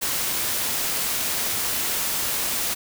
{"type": "noise", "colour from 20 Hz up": "white", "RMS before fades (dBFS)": -25, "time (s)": [0.01, 2.75], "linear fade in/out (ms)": 20, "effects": []}